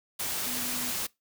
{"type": "tone in noise", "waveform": "sine", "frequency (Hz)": 246.9, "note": "B3", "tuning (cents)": 0, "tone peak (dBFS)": -40, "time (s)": [0.46, 0.91], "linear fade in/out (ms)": 10, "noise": "white", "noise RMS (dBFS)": -32, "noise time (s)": [0.19, 1.07], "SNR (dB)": -11, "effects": ["noise-tail reverb RT60 0.2 s tail -23 dB re dry"]}